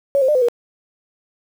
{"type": "tone with pitch steps", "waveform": "sine", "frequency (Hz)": [558, 523, 600, 509, 477.9], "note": ["C#5", "C5", "D5", "C5", "A#4"], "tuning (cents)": [11, -1, 37, -48, 43], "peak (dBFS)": -12, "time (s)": [0.15, 0.485], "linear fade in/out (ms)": 0, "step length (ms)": 67, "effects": ["7-bit"]}